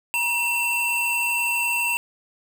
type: tone pair together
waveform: square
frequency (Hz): 952.5 / 2694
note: A#5 / E7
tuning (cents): +37 / +37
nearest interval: octave + tritone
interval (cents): 1800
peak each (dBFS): -30 / -22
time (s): 0.14-1.97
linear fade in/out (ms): 0
effects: none